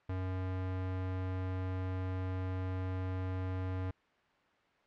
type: tone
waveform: square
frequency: 93 Hz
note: F#2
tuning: 9 cents sharp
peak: -35 dBFS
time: 0.09-3.91 s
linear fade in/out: 5 ms
effects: white hiss -68 dBFS RMS until 4.86 s + low-pass 2000 Hz 12 dB/octave